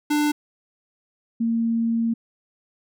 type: tone pair in turn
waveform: square / sine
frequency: 297 / 229.5 Hz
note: D4 / A#3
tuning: +20 / -27 cents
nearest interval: major third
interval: 447 cents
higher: first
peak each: -19 dBFS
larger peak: neither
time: 0.1-0.32 / 1.4-2.14 s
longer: second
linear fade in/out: 10 ms
effects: none